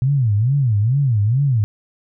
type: tone with vibrato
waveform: sine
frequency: 120.7 Hz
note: B2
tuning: 39 cents flat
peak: -13 dBFS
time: 0.02-1.64 s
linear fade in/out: 0 ms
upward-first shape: sine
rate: 2.3 Hz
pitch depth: 300 cents each way
effects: none